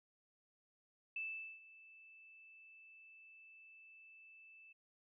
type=tone with ADSR envelope; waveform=sine; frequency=2637 Hz; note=E7; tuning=in tune; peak=-39 dBFS; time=1.16-4.73 s; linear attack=4 ms; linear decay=430 ms; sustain=-19 dB; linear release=11 ms; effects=none